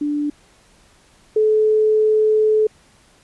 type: tone pair in turn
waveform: sine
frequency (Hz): 293.7 / 431.5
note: D4 / A4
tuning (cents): 0 / -34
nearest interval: perfect fifth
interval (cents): 666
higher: second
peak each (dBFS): -18 / -12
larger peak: second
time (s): 0.01-0.3 / 1.36-2.67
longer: second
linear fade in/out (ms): 5
effects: pink hiss -53 dBFS RMS until 3.23 s + resampled to 24000 Hz